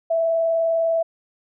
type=tone with vibrato; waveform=sine; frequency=659 Hz; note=E5; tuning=1 cent flat; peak=-17 dBFS; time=0.1-1.03 s; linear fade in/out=10 ms; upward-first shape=sine; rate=20 Hz; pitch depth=16 cents each way; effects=none